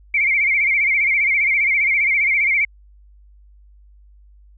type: tone with vibrato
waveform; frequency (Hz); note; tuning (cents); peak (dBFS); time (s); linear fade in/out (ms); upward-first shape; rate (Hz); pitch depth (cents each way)
sine; 2217; C#7; 0; -14; 0.14-2.65; 5; sine; 15; 100
effects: added 50 Hz sine -45 dBFS peak until 4.57 s